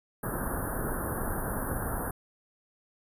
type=band-stop noise; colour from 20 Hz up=pink; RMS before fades=-32 dBFS; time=0.23-2.11 s; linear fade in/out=5 ms; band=1700 to 9600 Hz; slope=96 dB/octave; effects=resampled to 32000 Hz